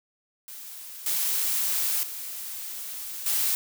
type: noise with level steps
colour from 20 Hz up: blue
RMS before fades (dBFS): -41 / -26 / -36 / -25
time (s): 0.48-3.55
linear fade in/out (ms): 0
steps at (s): 1.06 / 2.03 / 3.26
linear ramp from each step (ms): 2
effects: none